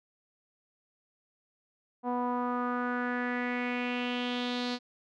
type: tone with low-pass filter sweep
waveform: sawtooth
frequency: 245.7 Hz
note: B3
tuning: 9 cents flat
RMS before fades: -32 dBFS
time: 2.03-4.79 s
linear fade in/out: 50 ms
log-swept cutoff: 870 to 4400 Hz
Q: 4.1
effects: none